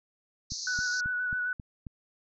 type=band-pass noise; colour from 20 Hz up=white; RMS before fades=-37 dBFS; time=0.5-1.01 s; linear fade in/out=10 ms; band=4200 to 6400 Hz; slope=96 dB/octave
type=click train; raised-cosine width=5 ms; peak=-28 dBFS; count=6; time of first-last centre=0.52-1.868 s; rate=3.71 Hz
type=tone with vibrato; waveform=sine; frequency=1480 Hz; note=F#6; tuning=in tune; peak=-28 dBFS; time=0.67-1.53 s; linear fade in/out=2 ms; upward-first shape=square; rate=7.6 Hz; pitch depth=17 cents each way
effects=none